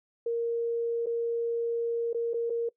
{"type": "tone with dropouts", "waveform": "sine", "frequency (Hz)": 466.2, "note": "A#4", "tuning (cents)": 0, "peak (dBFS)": -26, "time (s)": [0.26, 2.69], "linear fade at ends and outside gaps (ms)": 5, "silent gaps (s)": [[1.06, 1.067], [2.131, 2.145], [2.335, 2.341], [2.498, 2.502]], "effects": ["noise-tail reverb RT60 0.1 s tail -22 dB re dry"]}